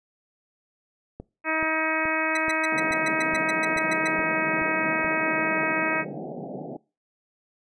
click train, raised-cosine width 2 ms, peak -23 dBFS, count 10, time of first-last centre 1.2-5.046 s, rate 2.34 Hz
harmonic tone, 317.1 Hz, D#4, 33 cents sharp, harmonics 1 / 2 / 3 / 4 / 5 / 6 / 7 / 8, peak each -31 / -31 / -31 / -31 / -31 / -31 / -31 / -31 dBFS, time 1.44-6.05 s, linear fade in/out 50 ms
sawtooth tone bursts, 1990 Hz, B6, 13 cents sharp, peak -24 dBFS, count 13, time 2.35-4.076 s, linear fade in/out 5 ms, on 22 ms, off 120 ms
pink band-pass noise, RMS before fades -35 dBFS, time 2.72-6.77 s, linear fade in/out 5 ms, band 140 to 790 Hz, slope 96 dB/octave
effects noise-tail reverb RT60 0.3 s tail -22 dB re dry + resampled to 22050 Hz

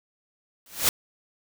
white noise with exponential growth, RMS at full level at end -17 dBFS, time 0.66-0.89 s, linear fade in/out 1 ms, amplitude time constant 50 ms, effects none

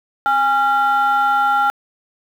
sine tone pair together, 819.2 / 1379 Hz, G#5 / F6, -24 / -22 cents, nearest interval major sixth, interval 902 cents, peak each -14 dBFS, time 0.26-1.7 s, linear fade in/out 0 ms, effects tanh soft clip ceiling -9 dBFS + 7-bit

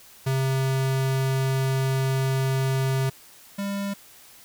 square tone pair in turn, 133.2 / 199.57 Hz, C3 / G3, +31 / +31 cents, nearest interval perfect fifth, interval 700 cents, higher second, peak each -22 / -27 dBFS, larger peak first, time 0.26-3.1 / 3.58-3.94 s, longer first, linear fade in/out 10 ms, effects white hiss -50 dBFS RMS until 4.44 s

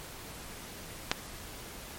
clicks, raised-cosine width 0.2 ms, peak -7 / -21 dBFS, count 2, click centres 1.115 / 1.119 s, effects pink hiss -45 dBFS RMS until 1.98 s + MP3 64 kbps

